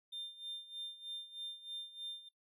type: tone with tremolo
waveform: triangle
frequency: 3600 Hz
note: A7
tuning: 39 cents sharp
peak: -39 dBFS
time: 0.12-2.29 s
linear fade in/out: 10 ms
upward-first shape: sine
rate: 3.2 Hz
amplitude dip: 80%
effects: noise-tail reverb RT60 0.1 s tail -18 dB re dry

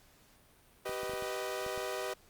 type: chord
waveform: sawtooth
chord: G augmented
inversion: none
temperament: equal with one note detuned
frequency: 386.8 / 493.9 / 622.3 Hz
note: G4 / B4 / D#5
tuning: -23 / 0 / 0 cents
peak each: -36 dBFS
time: 0.85-2.14 s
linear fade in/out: 10 ms
type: clicks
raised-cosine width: 3 ms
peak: -35 dBFS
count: 7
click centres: 0.894 / 1.033 / 1.096 / 1.136 / 1.224 / 1.664 / 1.777 s
effects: pink hiss -63 dBFS RMS until 2.29 s + Opus 48 kbps

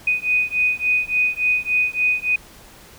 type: beating tone pair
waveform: sine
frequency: 2488 / 2491.5 Hz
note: D#7 / D#7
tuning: -1 / +2 cents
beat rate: 3.5 Hz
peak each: -20 dBFS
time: 0.07-2.36 s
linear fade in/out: 5 ms
effects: pink hiss -45 dBFS RMS until 2.98 s

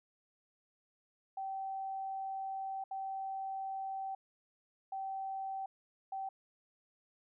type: tone bursts at uneven times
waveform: sine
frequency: 773 Hz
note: G5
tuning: 24 cents flat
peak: -37 dBFS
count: 4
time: 1.37-2.84 / 2.91-4.15 / 4.92-5.66 / 6.12-6.29 s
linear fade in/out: 5 ms
effects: none

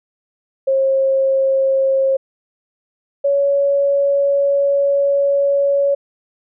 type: tone pair in turn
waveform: sine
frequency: 537 / 561.1 Hz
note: C5 / C#5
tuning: +45 / +21 cents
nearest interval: minor second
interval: 76 cents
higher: second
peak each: -12 dBFS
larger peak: neither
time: 0.67-2.17 / 3.24-5.95 s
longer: second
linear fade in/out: 10 ms
effects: none

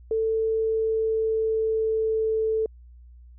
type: tone with pitch glide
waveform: sine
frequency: 444.1 to 440.5 Hz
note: A4 to A4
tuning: +16 to +2 cents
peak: -21 dBFS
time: 0.11-2.66 s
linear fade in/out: 2 ms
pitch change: -14 cents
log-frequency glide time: 0.35-2.44 s
effects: added 60 Hz sine -45 dBFS peak until 3.38 s

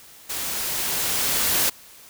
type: noise with level ramp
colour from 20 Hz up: white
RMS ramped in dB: -29 to -20 dBFS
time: 0.29-1.7 s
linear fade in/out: 10 ms
effects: white hiss -47 dBFS RMS until 2.09 s

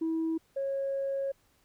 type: tone pair in turn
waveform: sine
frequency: 324.2 / 547.4 Hz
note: E4 / C#5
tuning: -29 / -22 cents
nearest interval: major sixth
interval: 907 cents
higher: second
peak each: -26 / -28 dBFS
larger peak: first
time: 0.01-0.38 / 0.56-1.32 s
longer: second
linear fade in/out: 10 ms
effects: tanh soft clip ceiling -25 dBFS + pink hiss -68 dBFS RMS until 1.64 s

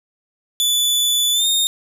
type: tone with pitch glide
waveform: sawtooth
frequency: 3474 to 3678 Hz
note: A7 to A#7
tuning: -23 to -24 cents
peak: -12 dBFS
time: 0.6-1.67 s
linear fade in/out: 0 ms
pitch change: +99 cents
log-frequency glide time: 1.33-1.47 s
effects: none

